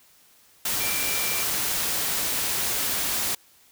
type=tone in noise; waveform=sine; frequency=2350 Hz; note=D7; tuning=1 cent sharp; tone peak=-32 dBFS; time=0.8-1.43 s; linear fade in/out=5 ms; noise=white; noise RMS=-26 dBFS; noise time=0.65-3.35 s; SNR=-9 dB; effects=white hiss -57 dBFS RMS until 3.71 s